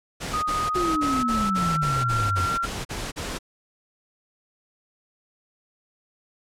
pink noise bursts, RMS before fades -31 dBFS, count 12, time 0.2-3.389 s, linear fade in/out 20 ms, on 230 ms, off 39 ms
sine tone with pitch glide, 1242 to 1370.1 Hz, D#6 to F6, -3 to -34 cents, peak -23 dBFS, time 0.33-2.66 s, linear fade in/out 10 ms, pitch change +169 cents, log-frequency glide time 0.66-2.06 s
sine exponential sweep, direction down, 370 to 87.31 Hz, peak -24 dBFS, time 0.75-2.46 s, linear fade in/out 10 ms
effects low-pass 9000 Hz 12 dB/octave

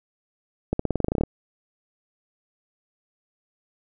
accelerating click train, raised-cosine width 2 ms, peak -9 dBFS, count 13, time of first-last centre 0.73-1.236 s, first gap 64 ms, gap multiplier 0.92, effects none

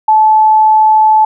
sine tone, 867 Hz, A5, 26 cents flat, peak -4 dBFS, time 0.08-1.25 s, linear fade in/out 5 ms, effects none

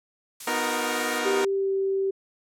blue noise, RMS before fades -35 dBFS, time 0.4-1.19 s, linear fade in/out 5 ms
10% pulse chord, B major seventh, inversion none, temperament equal with one note detuned, 246.9 / 311.1 / 361.1 / 466.2 Hz, B3 / D#4 / F#4 / A#4, 0 / 0 / -42 / 0 cents, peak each -22 / -23 / -26 / -20 dBFS, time 0.47-1.45 s, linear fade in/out 5 ms
sine tone with pitch glide, 392 to 388.2 Hz, G4 to G4, 0 to -17 cents, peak -22 dBFS, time 1.25-2.11 s, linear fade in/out 10 ms, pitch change -17 cents, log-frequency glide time 1.53-1.72 s
effects low-pass 11000 Hz 12 dB/octave

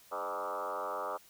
sine tone with frequency modulation, 885 Hz, A5, 10 cents sharp, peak -34 dBFS, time 0.11-1.18 s, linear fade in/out 20 ms, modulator 92.7 Hz, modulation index 4.6, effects white hiss -60 dBFS RMS until 1.29 s

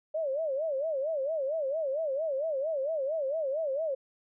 sine tone with vibrato, 587.3 Hz, D5, in tune, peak -28 dBFS, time 0.14-3.95 s, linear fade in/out 10 ms, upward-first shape sine, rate 4.4 Hz, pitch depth 190 cents each way, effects none

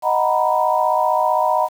sine chord, B major seventh, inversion first, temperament equal, 622.3 / 740 / 932.3 / 987.8 Hz, D#5 / F#5 / A#5 / B5, 0 / 0 / 0 / 0 cents, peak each -20 dBFS, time 0.02-1.69 s, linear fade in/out 50 ms, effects 7-bit

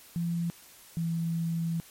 sine tone pair in turn, 170 / 166.12 Hz, F3 / E3, -46 / +14 cents, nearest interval unison, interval 40 cents, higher first, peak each -27 / -27 dBFS, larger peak neither, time 0.16-0.5 / 0.97-1.8 s, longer second, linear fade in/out 0 ms, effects white hiss -53 dBFS RMS until 1.9 s + MP3 64 kbps

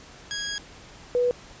10% pulse / sine tone pair in turn, 1649 / 490.3 Hz, G#6 / B4, -13 / -13 cents, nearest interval octave + major sixth, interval 2100 cents, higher first, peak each -19 dBFS, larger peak neither, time 0.31-0.58 / 1.15-1.31 s, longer first, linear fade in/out 0 ms, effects pink hiss -47 dBFS RMS until 1.6 s + resampled to 16000 Hz

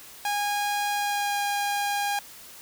sawtooth tone with pitch glide, 820 to 812.9 Hz, G#5 to G#5, -22 to -37 cents, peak -21 dBFS, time 0.25-2.19 s, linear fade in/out 2 ms, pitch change -15 cents, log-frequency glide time 0.91-1.39 s, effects white hiss -46 dBFS RMS until 2.61 s

